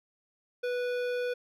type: tone with hard clipping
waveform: sine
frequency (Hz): 492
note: B4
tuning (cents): -7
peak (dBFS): -31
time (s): 0.63-1.34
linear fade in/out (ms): 10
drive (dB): 14
effects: none